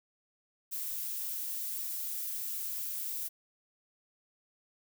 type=noise; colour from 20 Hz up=violet; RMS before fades=-37 dBFS; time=0.71-3.29 s; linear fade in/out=20 ms; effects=none